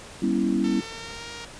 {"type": "chord", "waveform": "sine", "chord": "C# half-diminished seventh", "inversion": "second", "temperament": "equal with one note detuned", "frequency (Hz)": [196, 241.6, 277.2, 329.6], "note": ["G3", "B3", "C#4", "E4"], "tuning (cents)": [0, -38, 0, 0], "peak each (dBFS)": -26, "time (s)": [0.22, 0.81], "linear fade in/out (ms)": 5}
{"type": "tone with pitch glide", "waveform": "5% pulse", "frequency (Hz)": [448.2, 468.9], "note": ["A4", "A#4"], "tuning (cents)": [32, 10], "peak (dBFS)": -25, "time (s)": [0.64, 1.45], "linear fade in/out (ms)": 2, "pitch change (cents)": 78, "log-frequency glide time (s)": [0.81, 1.28]}
{"effects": ["pink hiss -43 dBFS RMS until 1.59 s", "resampled to 22050 Hz"]}